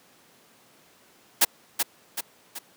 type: noise with echo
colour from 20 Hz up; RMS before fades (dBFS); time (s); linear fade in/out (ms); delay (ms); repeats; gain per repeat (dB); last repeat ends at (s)
white; -17; 1.41-1.45; 10; 380; 3; -6; 2.59
effects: pink hiss -57 dBFS RMS until 2.76 s + high-pass 200 Hz 12 dB/octave